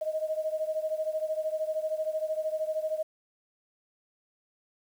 sine beating tone pair, 622.3 / 635.3 Hz, D#5 / D#5, 0 / +36 cents, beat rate 13 Hz, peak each -30 / -33 dBFS, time 0.01-3.03 s, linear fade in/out 10 ms, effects 9-bit

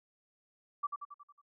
sine tone with echo, 1160 Hz, D6, 22 cents flat, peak -30 dBFS, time 0.83-0.87 s, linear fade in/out 10 ms, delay 91 ms, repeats 6, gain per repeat -5 dB, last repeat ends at 1.416 s, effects none

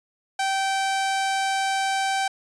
sawtooth tone, 776 Hz, G5, 18 cents flat, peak -18 dBFS, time 0.39-2.28 s, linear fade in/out 5 ms, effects resampled to 22050 Hz

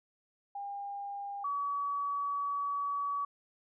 sine tone pair in turn, 804 / 1137 Hz, G5 / C#6, +44 / +44 cents, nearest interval tritone, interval 600 cents, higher second, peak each -37 / -31 dBFS, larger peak second, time 0.55-1.44 / 1.44-3.25 s, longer second, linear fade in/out 5 ms, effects none

